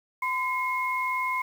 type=tone pair together; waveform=sine; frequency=1020 / 2161 Hz; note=C6 / C#7; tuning=-44 / -45 cents; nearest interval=octave + minor second; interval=1299 cents; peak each=-27 / -29 dBFS; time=0.22-1.42 s; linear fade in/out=5 ms; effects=8-bit